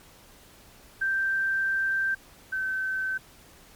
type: tone pair in turn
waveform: sine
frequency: 1568 / 1536.6 Hz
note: G6 / G6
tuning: 0 / -35 cents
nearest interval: unison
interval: 35 cents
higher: first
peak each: -23 / -26 dBFS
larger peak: first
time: 1.01-2.15 / 2.52-3.18 s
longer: first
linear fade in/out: 10 ms
effects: pink hiss -53 dBFS RMS until 3.75 s + MP3 96 kbps